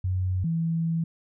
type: tone pair in turn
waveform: sine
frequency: 92.5 / 164.82 Hz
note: F#2 / E3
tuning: 0 / 0 cents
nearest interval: minor seventh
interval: 1000 cents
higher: second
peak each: -23 dBFS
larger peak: neither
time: 0.04-0.44 / 0.44-1.04 s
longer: second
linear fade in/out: 5 ms
effects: none